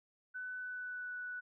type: tone with pitch glide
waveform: sine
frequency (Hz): 1500 to 1481.1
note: F#6 to F#6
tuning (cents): +23 to +1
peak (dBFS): -40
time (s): 0.34-1.41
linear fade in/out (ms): 20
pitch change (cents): -22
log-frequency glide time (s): 0.58-1.14
effects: none